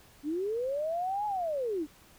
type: linear two-way sweep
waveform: sine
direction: up then down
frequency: 277.2 to 851 to 277.2 Hz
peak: -29 dBFS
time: 0.23-1.87 s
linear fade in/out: 50 ms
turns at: 1.26 s
effects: pink hiss -58 dBFS RMS until 2.18 s